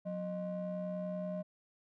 triangle ring-modulated tone, 217.1 Hz, A3, 23 cents flat, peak -31 dBFS, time 0.05-1.43 s, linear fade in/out 20 ms, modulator 399 Hz, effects none

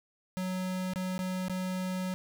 square tone with dropouts, 185 Hz, F#3, in tune, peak -32 dBFS, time 0.37-2.14 s, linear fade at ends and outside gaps 0 ms, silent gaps 0.935-0.959 / 1.18-1.191 / 1.483-1.497 s, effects none

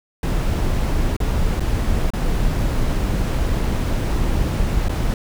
brown noise with dropouts, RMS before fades -19 dBFS, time 0.23-5.14 s, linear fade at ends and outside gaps 2 ms, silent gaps 1.166-1.202 / 1.597-1.604 / 2.104-2.135 / 4.885-4.893 s, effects none

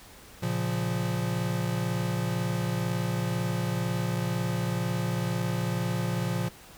square chord, Bb minor, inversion none, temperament equal, 116.54 / 138.59 / 174.61 Hz, Bb2 / Db3 / F3, 0 / 0 / 0 cents, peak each -31 / -35 / -31 dBFS, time 0.42-6.49 s, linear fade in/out 10 ms, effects pink hiss -50 dBFS RMS until 6.77 s

